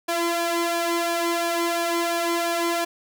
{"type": "tone with flanger", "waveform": "sawtooth", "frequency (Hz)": 340, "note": "F4", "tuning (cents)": -46, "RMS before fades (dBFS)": -24, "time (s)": [0.08, 2.85], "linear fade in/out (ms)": 10, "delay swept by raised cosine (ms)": [1.2, 2.03], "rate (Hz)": 2.9, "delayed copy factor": 0.7, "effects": []}